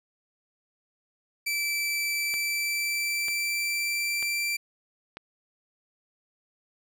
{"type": "tone with pitch glide", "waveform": "sawtooth", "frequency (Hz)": [2324, 2350], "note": ["D7", "D7"], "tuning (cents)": [-19, 1], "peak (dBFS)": -23, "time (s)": [1.46, 4.57], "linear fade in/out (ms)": 10, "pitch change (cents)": 20, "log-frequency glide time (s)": [2.17, 4.41]}
{"type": "click train", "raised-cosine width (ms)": 0.3, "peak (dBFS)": -23, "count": 4, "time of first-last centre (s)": [2.34, 5.17], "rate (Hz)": 1.06}
{"effects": []}